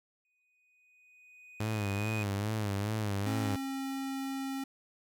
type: tone with exponential growth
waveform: triangle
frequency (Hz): 2489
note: D#7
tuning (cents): 0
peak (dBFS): -35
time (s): 0.25-2.23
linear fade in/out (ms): 1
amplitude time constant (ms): 430
type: tone with vibrato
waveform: sawtooth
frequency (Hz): 104.2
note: G#2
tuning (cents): +6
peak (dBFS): -27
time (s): 1.6-3.56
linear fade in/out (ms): 5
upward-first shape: sine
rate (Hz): 2.4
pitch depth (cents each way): 92
type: tone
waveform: square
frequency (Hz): 269.7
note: C#4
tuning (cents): -47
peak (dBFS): -35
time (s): 3.26-4.64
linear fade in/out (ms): 5
effects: none